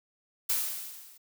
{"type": "noise with level ramp", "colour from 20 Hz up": "blue", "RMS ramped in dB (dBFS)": [-26, -55], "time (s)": [0.49, 1.18], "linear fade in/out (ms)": 10, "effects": []}